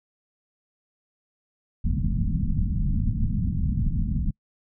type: low-pass noise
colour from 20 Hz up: pink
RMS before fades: -24 dBFS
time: 1.84-4.31 s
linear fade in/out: 10 ms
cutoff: 230 Hz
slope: 48 dB/octave
effects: noise-tail reverb RT60 0.1 s tail -26 dB re dry